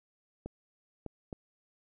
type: clicks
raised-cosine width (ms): 2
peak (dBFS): -26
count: 3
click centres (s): 0.46 / 1.063 / 1.328
effects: none